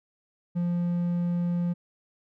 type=tone; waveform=triangle; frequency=174.2 Hz; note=F3; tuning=4 cents flat; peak=-22 dBFS; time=0.55-1.74 s; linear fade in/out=20 ms; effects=none